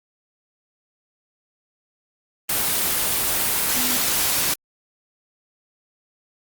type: tone in noise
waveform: sine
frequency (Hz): 250.9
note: B3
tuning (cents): +28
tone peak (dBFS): -29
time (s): 3.76-3.97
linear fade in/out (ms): 5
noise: white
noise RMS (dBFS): -21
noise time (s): 2.49-4.54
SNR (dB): -11
effects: Opus 24 kbps